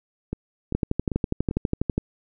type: two click trains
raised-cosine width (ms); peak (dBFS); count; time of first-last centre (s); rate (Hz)
3; -9 / -14; 16 / 4; 0.75-1.98 / 0.33-1.511; 12.2 / 2.54
effects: none